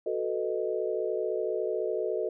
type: chord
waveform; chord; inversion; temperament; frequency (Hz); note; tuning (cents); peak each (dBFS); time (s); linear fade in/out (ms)
sine; B dominant seventh; second; equal; 370 / 440 / 493.9 / 622.3; F#4 / A4 / B4 / D#5; 0 / 0 / 0 / 0; -33 / -31 / -35 / -34; 0.06-2.29; 5
effects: none